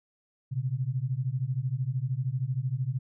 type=beating tone pair; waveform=sine; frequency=122.8 / 135.8 Hz; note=B2 / C#3; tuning=-9 / -35 cents; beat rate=13 Hz; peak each=-30 dBFS; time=0.51-2.99 s; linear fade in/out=20 ms; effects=none